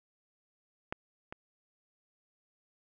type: clicks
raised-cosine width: 0.5 ms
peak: -19 / -26 dBFS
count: 2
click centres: 0.925 / 1.325 s
effects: none